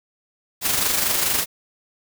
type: noise with amplitude modulation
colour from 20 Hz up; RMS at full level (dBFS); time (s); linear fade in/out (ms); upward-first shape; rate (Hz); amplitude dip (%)
white; -19; 0.61-1.46; 50; sine; 24.6; 45
effects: none